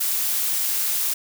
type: noise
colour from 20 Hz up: blue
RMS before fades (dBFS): -23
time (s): 0-1.14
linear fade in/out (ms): 10
effects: none